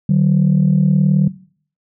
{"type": "tone pair together", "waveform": "sine", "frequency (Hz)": [149.9, 188.86], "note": ["D3", "F#3"], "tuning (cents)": [36, 36], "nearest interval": "major third", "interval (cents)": 400, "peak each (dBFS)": -12, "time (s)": [0.09, 1.28], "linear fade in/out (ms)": 5, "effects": ["noise-tail reverb RT60 0.5 s tail -19 dB re dry", "tanh soft clip ceiling -5 dBFS"]}